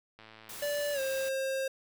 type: click train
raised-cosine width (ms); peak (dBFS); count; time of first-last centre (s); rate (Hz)
0.3; -35; 52; 0.19-0.654; 110
type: noise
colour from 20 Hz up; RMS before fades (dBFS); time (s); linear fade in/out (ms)
white; -44; 0.49-1.29; 5
type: tone with pitch glide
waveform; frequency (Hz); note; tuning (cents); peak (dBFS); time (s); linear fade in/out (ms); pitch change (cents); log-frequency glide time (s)
square; 582 to 533.7; D5 to C5; -16 to +34; -31; 0.62-1.68; 5; -150; 0.93-1
effects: none